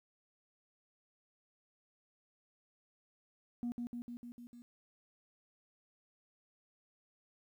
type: tone with echo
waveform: sine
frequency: 240 Hz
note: B3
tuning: 49 cents flat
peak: -33 dBFS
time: 3.63-3.72 s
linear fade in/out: 0 ms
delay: 150 ms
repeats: 6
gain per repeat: -3 dB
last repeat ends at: 4.62 s
effects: tanh soft clip ceiling -33 dBFS + 12-bit